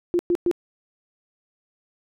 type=tone bursts; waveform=sine; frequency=349.2 Hz; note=F4; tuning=in tune; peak=-17 dBFS; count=3; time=0.14-0.513 s; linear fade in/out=0 ms; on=51 ms; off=110 ms; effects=none